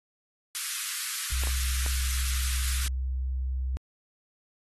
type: high-pass noise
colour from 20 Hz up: white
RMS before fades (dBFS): -32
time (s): 0.55-2.88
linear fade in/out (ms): 0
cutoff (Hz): 1200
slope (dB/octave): 48
type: tone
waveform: sine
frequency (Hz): 64.6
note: C2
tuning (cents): -21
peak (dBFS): -27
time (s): 1.32-3.77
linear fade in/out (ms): 0
type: clicks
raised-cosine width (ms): 0.5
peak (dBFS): -22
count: 3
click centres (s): 1.436 / 1.472 / 1.863
effects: AAC 32 kbps